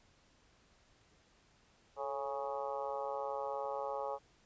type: harmonic tone with a mistuned harmonic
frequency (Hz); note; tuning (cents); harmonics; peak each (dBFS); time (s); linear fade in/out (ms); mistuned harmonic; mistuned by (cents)
138.59; C#3; 0; 3 / 4 / 5 / 6 / 7 / 8 / 9; -45 / -40 / -50 / -41 / -49 / -46 / -50; 1.96-4.19; 50; 3; +64
effects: pink hiss -68 dBFS RMS until 4.45 s + resampled to 16000 Hz